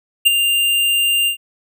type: tone with ADSR envelope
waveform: square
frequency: 2794 Hz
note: F7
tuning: in tune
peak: -6 dBFS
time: 0.25-1.37 s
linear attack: 19 ms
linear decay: 16 ms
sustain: -8 dB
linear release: 100 ms
effects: none